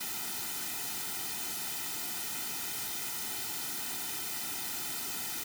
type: noise with comb filter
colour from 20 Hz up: white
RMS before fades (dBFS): -37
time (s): 0-5.44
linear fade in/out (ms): 10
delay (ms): 1.8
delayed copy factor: -0.85
effects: none